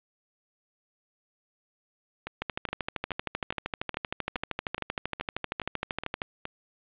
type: two click trains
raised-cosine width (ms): 0.3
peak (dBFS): -18 / -13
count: 11 / 50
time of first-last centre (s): 2.27-6.454 / 2.42-6.218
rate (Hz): 2.39 / 12.9
effects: resampled to 8000 Hz + 8-bit